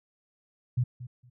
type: tone with echo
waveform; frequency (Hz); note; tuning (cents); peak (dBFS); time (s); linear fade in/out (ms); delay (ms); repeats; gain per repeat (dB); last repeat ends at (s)
sine; 123.47; B2; 0; -22; 0.77-0.84; 10; 230; 2; -15; 1.3
effects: none